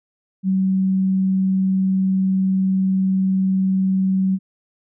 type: tone with vibrato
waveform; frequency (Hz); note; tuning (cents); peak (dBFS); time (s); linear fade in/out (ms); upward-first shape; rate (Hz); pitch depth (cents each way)
sine; 190; F#3; +46; -15; 0.43-4.39; 50; square; 20; 13
effects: none